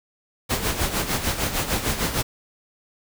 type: noise with tremolo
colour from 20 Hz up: pink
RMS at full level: -22 dBFS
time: 0.49-2.23 s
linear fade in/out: 20 ms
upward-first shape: sine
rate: 6.6 Hz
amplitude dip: 65%
effects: none